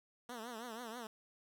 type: tone with vibrato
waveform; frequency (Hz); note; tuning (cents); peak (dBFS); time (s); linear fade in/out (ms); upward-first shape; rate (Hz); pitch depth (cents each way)
10% pulse; 233.1; A#3; 0; -36; 0.29-1.07; 2; triangle; 6.2; 150
effects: none